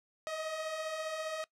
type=beating tone pair; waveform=sawtooth; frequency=618 / 633 Hz; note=D#5 / D#5; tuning=-12 / +30 cents; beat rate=15 Hz; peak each=-40 / -33 dBFS; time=0.27-1.44 s; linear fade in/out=0 ms; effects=noise-tail reverb RT60 0.1 s tail -21 dB re dry + low-pass 8000 Hz 12 dB/octave

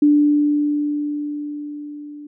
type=tone with level ramp; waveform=sine; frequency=294.2 Hz; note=D4; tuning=3 cents sharp; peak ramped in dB=-9 to -33 dBFS; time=0.02-2.27 s; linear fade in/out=5 ms; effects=none

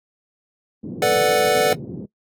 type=band-pass noise; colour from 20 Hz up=pink; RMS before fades=-32 dBFS; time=0.83-2.06 s; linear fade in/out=10 ms; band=130 to 370 Hz; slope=24 dB/octave
type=chord; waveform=square; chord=B minor seventh; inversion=third; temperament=equal; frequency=440 / 493.9 / 587.3 / 740 Hz; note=A4 / B4 / D5 / F#5; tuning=0 / 0 / 0 / 0 cents; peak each=-21 dBFS; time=1.02-1.73 s; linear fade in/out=2 ms
effects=noise-tail reverb RT60 0.1 s tail -19 dB re dry + AAC 64 kbps

